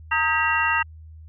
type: tone cluster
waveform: sine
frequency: 921 / 1260 / 1602 / 1935 / 2747 Hz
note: A#5 / D#6 / G6 / B6 / F7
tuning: -21 / +21 / +37 / -36 / -29 cents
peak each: -25 dBFS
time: 0.11-0.83 s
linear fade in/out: 10 ms
effects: added 79 Hz sine -40 dBFS peak until 1.28 s